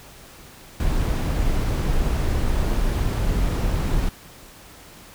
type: noise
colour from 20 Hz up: brown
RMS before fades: -21 dBFS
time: 0.8-4.09 s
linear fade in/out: 2 ms
effects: pink hiss -45 dBFS RMS until 5.14 s